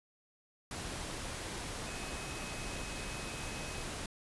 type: tone in noise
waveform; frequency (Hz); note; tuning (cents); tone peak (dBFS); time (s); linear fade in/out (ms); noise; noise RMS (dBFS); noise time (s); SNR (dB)
sine; 2547; D#7; +40; -49; 1.87-3.83; 2; pink; -41; 0.71-4.06; -11
effects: resampled to 24000 Hz